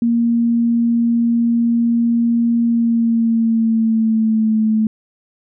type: tone with pitch glide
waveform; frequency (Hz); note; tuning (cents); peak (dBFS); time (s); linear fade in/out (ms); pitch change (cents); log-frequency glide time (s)
sine; 233.9 to 218.2; A#3 to A3; +6 to -14; -12; 0.02-4.87; 2; -120; 2.63-4.58
effects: none